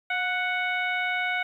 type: harmonic tone with a mistuned harmonic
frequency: 740 Hz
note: F#5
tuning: in tune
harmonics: 1 / 2 / 3 / 4 / 5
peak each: -31 / -29 / -28 / -39 / -41 dBFS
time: 0.1-1.43 s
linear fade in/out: 5 ms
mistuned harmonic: 1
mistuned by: -39 cents
effects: 10-bit